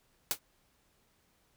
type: noise with exponential decay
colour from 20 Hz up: white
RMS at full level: -26 dBFS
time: 0.31-0.39 s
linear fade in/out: 0 ms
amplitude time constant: 16 ms
effects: pink hiss -71 dBFS RMS until 1.56 s